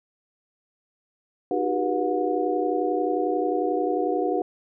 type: tone cluster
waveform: sine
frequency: 307.7 / 367.4 / 398.7 / 487.3 / 724 Hz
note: D#4 / F#4 / G4 / B4 / F#5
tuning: -19 / -12 / +29 / -23 / -38 cents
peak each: -28 dBFS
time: 1.51-4.42 s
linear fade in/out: 2 ms
effects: none